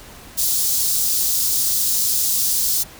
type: high-pass noise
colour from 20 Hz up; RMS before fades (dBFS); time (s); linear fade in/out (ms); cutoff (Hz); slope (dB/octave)
white; -19; 0.37-2.84; 20; 4300; 24
effects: pink hiss -41 dBFS RMS until 2.99 s